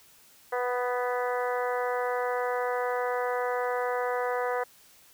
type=harmonic tone with a mistuned harmonic; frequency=246.9 Hz; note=B3; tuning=in tune; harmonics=2 / 3 / 4 / 5 / 6 / 7 / 8; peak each=-29 / -33 / -35 / -37 / -39 / -40 / -41 dBFS; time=0.52-4.64 s; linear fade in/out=10 ms; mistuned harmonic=6; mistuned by=+19 cents; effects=white hiss -57 dBFS RMS until 5.13 s